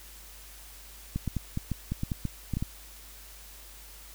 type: clicks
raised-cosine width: 5 ms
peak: -17 dBFS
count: 12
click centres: 1.16 / 1.277 / 1.367 / 1.574 / 1.717 / 1.92 / 2.034 / 2.118 / 2.253 / 2.537 / 2.57 / 2.625 s
effects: added 50 Hz sine -50 dBFS peak until 4.14 s + white hiss -50 dBFS RMS until 4.14 s